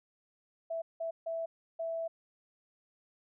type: tone bursts at uneven times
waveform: sine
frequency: 659.3 Hz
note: E5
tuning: in tune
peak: -33 dBFS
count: 4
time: 0.7-0.82 / 1-1.11 / 1.26-1.46 / 1.79-2.08 s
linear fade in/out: 10 ms
effects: none